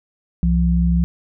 sine tone pair together, 64.5 / 172.19 Hz, C2 / F3, -24 / -24 cents, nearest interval octave + perfect fourth, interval 1700 cents, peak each -16 dBFS, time 0.43-1.04 s, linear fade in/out 0 ms, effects none

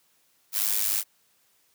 blue noise with amplitude modulation, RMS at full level -22 dBFS, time 0.52-1.04 s, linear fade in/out 50 ms, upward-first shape sine, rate 103 Hz, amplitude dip 85%, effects white hiss -66 dBFS RMS until 1.74 s + high-pass 80 Hz 12 dB/octave

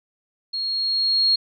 sine tone with level ramp, 4275 Hz, C8, 36 cents sharp, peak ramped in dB -24 to -14 dBFS, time 0.53-1.36 s, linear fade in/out 10 ms, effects none

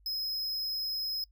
square tone, 5110 Hz, D#8, 45 cents sharp, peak -32 dBFS, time 0.06-1.24 s, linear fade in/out 2 ms, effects noise-tail reverb RT60 0.1 s tail -23 dB re dry + added 50 Hz sine -59 dBFS peak until 1.31 s

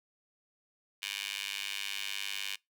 15% pulse tone with high-pass filter, 99.7 Hz, G2, 30 cents sharp, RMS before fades -38 dBFS, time 1.02-2.56 s, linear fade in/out 10 ms, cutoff 2700 Hz, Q 2.7, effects noise-tail reverb RT60 0.2 s tail -25 dB re dry

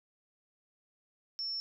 sine tone, 5400 Hz, E8, 41 cents sharp, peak -34 dBFS, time 1.39-1.6 s, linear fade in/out 0 ms, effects none

